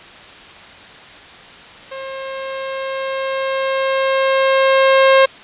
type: tone with level ramp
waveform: sawtooth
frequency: 535 Hz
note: C5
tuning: 38 cents sharp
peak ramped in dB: -23 to -3 dBFS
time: 1.91-5.26 s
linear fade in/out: 10 ms
effects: white hiss -38 dBFS RMS until 5.43 s + resampled to 8000 Hz